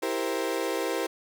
35% pulse chord, C dominant seventh, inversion first, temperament equal, 329.6 / 392 / 466.2 / 523.3 Hz, E4 / G4 / Bb4 / C5, 0 / 0 / 0 / 0 cents, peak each -31 dBFS, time 0.02-1.07 s, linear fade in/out 10 ms, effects none

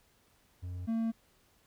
triangle tone pair in turn, 89.9 / 226.5 Hz, F#2 / A#3, -49 / -50 cents, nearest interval octave + major third, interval 1599 cents, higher second, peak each -35 / -27 dBFS, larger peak second, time 0.62-0.87 / 0.87-1.12 s, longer neither, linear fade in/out 20 ms, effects pink hiss -68 dBFS RMS until 1.66 s

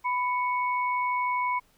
sine tone pair together, 993.3 / 2217 Hz, B5 / C#7, +10 / 0 cents, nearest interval octave + major second, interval 1390 cents, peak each -25 / -32 dBFS, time 0.04-1.6 s, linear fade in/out 20 ms, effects pink hiss -64 dBFS RMS until 1.77 s

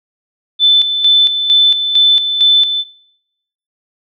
sine tone with tremolo, 3520 Hz, A7, in tune, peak -5 dBFS, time 0.59-2.85 s, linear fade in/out 50 ms, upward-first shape square, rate 2.2 Hz, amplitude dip 55%, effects noise-tail reverb RT60 0.9 s tail -25 dB re dry

